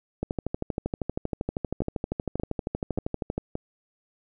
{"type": "two click trains", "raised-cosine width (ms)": 2, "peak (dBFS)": [-14, -16], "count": [41, 4], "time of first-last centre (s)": [[0.23, 3.38], [1.82, 3.554]], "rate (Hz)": [12.7, 1.73], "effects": []}